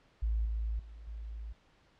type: tone with level steps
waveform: sine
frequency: 55 Hz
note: A1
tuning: in tune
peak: -28 / -31 / -46 / -39 dBFS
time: 0.22-1.53 s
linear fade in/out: 10 ms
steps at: 0.45 / 0.79 / 1.07 s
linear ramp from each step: 5 ms
effects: pink hiss -66 dBFS RMS until 1.99 s + low-pass 4000 Hz 12 dB/octave